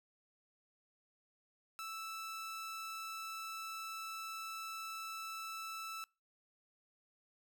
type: tone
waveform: sawtooth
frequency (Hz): 1318.5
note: E6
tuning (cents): 0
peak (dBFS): -39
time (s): 1.79-6.04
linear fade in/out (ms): 0
effects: noise-tail reverb RT60 0.3 s tail -26 dB re dry